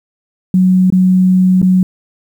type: tone with dropouts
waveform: sine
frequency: 185 Hz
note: F#3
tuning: in tune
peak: -6 dBFS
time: 0.54-1.83 s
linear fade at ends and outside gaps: 2 ms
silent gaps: 0.902-0.924 / 1.617-1.627 s
effects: 7-bit